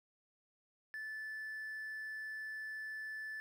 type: tone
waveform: triangle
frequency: 1747 Hz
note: A6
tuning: 13 cents flat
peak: -39 dBFS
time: 0.94-3.4 s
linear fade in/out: 0 ms
effects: tanh soft clip ceiling -36 dBFS + 12-bit